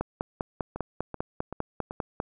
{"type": "two click trains", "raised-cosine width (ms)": 1, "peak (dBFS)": [-21, -14], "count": [4, 12], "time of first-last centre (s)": [[0.76, 1.909], [0.01, 2.201]], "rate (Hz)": [2.61, 5.02], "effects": []}